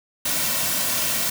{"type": "noise with comb filter", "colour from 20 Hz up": "white", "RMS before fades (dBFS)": -23, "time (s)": [0.25, 1.3], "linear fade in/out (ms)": 5, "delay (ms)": 2.4, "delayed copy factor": -0.5, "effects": []}